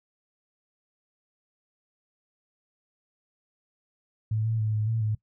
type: tone with pitch steps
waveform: sine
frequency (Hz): 109.1 / 112.2 / 108.4 / 107.2 / 113 / 107.7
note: A2 / A2 / A2 / A2 / A2 / A2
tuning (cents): -14 / +34 / -25 / -45 / +47 / -37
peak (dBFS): -24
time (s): 4.31-5.15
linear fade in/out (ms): 5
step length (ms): 140
effects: noise-tail reverb RT60 0.1 s tail -20 dB re dry